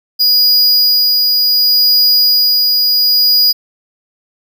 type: tone with tremolo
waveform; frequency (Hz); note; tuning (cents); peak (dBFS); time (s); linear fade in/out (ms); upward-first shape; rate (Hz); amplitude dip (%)
square; 4900; D#8; -27; -7; 0.19-3.53; 20; sine; 0.68; 25
effects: none